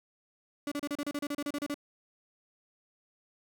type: tone bursts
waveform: 35% pulse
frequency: 289.2 Hz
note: D4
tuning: 27 cents flat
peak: -30 dBFS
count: 14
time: 0.67-1.743 s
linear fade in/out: 2 ms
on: 46 ms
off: 33 ms
effects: none